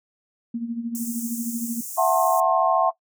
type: tone with tremolo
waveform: sine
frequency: 233.1 Hz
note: A#3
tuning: in tune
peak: -23 dBFS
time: 0.54-1.81 s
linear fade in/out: 5 ms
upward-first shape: sine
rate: 13 Hz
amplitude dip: 65%
type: high-pass noise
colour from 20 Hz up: pink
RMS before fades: -34 dBFS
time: 0.95-2.4 s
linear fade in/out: 0 ms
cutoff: 6400 Hz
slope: 48 dB/octave
type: chord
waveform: sine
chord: F# half-diminished seventh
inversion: third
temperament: just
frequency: 666 / 740 / 888 / 1065.6 Hz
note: E5 / F#5 / A5 / C6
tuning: +18 / 0 / +16 / +31 cents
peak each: -21 / -21 / -26 / -22 dBFS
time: 1.97-2.91 s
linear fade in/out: 20 ms
effects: noise-tail reverb RT60 0.1 s tail -18 dB re dry